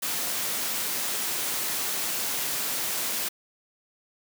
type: high-pass noise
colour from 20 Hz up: white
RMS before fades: -29 dBFS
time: 0.02-3.29 s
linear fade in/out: 10 ms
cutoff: 150 Hz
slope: 12 dB/octave
effects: none